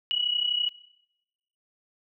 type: tone pair together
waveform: sine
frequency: 2916 / 2948 Hz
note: F#7 / F#7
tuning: -26 / -7 cents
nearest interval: unison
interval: 19 cents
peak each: -26 / -28 dBFS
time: 0.11-0.69 s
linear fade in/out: 0 ms
effects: noise-tail reverb RT60 1.0 s tail -24 dB re dry